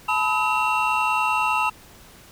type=tone cluster; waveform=triangle; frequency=863 / 993 / 1278 / 2722 Hz; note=A5 / B5 / D#6 / F7; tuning=-34 / +9 / +46 / -45 cents; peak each=-23 dBFS; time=0.08-1.7 s; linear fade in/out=10 ms; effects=pink hiss -48 dBFS RMS until 2.31 s